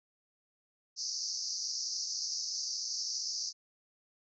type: band-pass noise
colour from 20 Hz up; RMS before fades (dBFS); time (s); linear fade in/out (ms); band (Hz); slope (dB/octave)
white; -37; 0.96-3.53; 50; 4600 to 6200; 96
effects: none